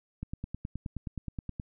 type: click train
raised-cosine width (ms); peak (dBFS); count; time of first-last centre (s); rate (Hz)
5; -23; 14; 0.23-1.598; 9.5
effects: none